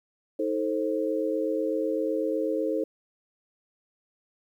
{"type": "chord", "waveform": "sine", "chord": "A diminished", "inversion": "second", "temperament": "just", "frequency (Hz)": [316.8, 440, 528], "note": ["Eb4", "A4", "C5"], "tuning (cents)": [31, 0, 16], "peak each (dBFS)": -29, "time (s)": [0.39, 2.84], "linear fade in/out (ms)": 5, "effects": ["10-bit"]}